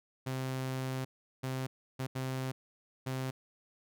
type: tone bursts at uneven times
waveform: sawtooth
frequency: 130.81 Hz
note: C3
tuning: in tune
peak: -30 dBFS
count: 5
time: 0.26-1.05 / 1.43-1.67 / 1.99-2.07 / 2.15-2.52 / 3.06-3.31 s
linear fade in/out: 10 ms
effects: none